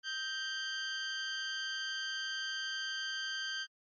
20% pulse tone with amplitude modulation, 1568 Hz, G6, in tune, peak -29 dBFS, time 0.03-3.67 s, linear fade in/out 50 ms, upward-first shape sine, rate 295 Hz, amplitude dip 45%, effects MP3 32 kbps

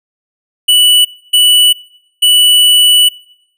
square tone bursts at uneven times, 2960 Hz, F#7, in tune, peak -5 dBFS, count 3, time 0.68-1.05 / 1.33-1.73 / 2.22-3.09 s, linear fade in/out 10 ms, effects noise-tail reverb RT60 0.8 s tail -23 dB re dry

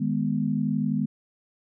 sine chord, G# minor, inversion second, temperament equal, 155.56 / 207.7 / 246.9 Hz, D#3 / G#3 / B3, 0 / 0 / 0 cents, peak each -28 / -26 / -27 dBFS, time 0-1.06 s, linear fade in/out 10 ms, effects none

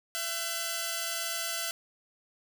5% pulse tone pair together, 673 / 1519.6 Hz, E5 / F#6, +36 / +46 cents, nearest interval octave + major second, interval 1410 cents, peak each -23 dBFS, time 0.15-1.71 s, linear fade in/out 0 ms, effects none

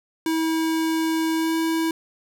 square tone with pitch glide, 322.5 to 325.3 Hz, E4 to E4, -38 to -23 cents, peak -21 dBFS, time 0.26-1.91 s, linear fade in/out 2 ms, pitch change +15 cents, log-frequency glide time 1.35-1.56 s, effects none

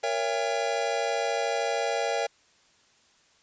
square chord, A# diminished seventh, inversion none, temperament just, 466.2 / 559.4 / 671.3 / 805.5 Hz, A#4 / C#5 / E5 / G5, 0 / +16 / +31 / +47 cents, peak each -32 dBFS, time 0.03-2.27 s, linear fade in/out 10 ms, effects white hiss -62 dBFS RMS until 3.42 s + resampled to 16000 Hz

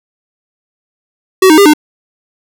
square tone with pitch steps, 377.5 / 311.5 / 401.5 / 302.2 Hz, F#4 / D#4 / G4 / D4, +35 / +2 / +41 / +50 cents, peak -3 dBFS, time 1.42-1.736 s, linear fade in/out 5 ms, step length 79 ms, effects none

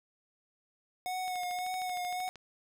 square tone with vibrato, 730 Hz, F#5, 24 cents flat, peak -34 dBFS, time 1.06-2.29 s, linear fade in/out 0 ms, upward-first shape sine, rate 1.8 Hz, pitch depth 28 cents each way
click train, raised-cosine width 0.2 ms, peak -31 dBFS, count 15, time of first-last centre 1.28-2.357 s, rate 13 Hz
effects none

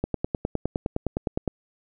click train, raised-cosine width 2 ms, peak -11 dBFS, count 15, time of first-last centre 0.04-1.477 s, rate 9.74 Hz, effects none

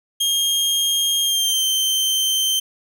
sawtooth tone with pitch glide, 3230 to 3115 Hz, G#7 to G7, -49 to -12 cents, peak -14 dBFS, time 0.2-2.6 s, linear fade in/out 10 ms, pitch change -63 cents, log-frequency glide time 1.22-1.64 s, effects none

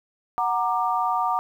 sine chord, Gb augmented, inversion none, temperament equal with one note detuned, 740 / 932.3 / 1187.6 Hz, Gb5 / Bb5 / D6, 0 / 0 / +19 cents, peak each -25 dBFS, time 0.38-1.39 s, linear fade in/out 0 ms, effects 9-bit

